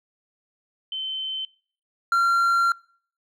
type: tone pair in turn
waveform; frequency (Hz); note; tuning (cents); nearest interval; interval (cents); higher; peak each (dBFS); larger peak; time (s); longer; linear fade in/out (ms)
sine / triangle; 3077 / 1375.8; G7 / F6; -33 / -26; octave + major second; 1393; first; -27 / -15; second; 0.92-1.45 / 2.12-2.72; second; 2
effects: noise-tail reverb RT60 0.5 s tail -24 dB re dry